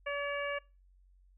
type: harmonic tone with a mistuned harmonic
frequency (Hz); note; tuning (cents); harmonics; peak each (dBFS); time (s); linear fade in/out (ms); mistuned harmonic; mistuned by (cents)
571; D5; -49; 1 / 2 / 3 / 4 / 5; -36 / -41 / -39 / -41 / -45; 0.06-0.59; 10; 5; -31
effects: noise-tail reverb RT60 0.3 s tail -24 dB re dry + added 46 Hz sine -60 dBFS peak until 1.37 s